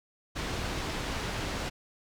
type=low-pass noise; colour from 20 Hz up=pink; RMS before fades=-34 dBFS; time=0.35-1.7 s; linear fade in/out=20 ms; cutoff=5400 Hz; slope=12 dB/octave; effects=none